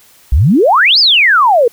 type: exponential two-way sweep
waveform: sine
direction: up then down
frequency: 55 to 5274 to 446.9 Hz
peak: -5 dBFS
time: 0.32-1.68 s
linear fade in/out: 5 ms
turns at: 0.99 s
effects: white hiss -45 dBFS RMS until 1.72 s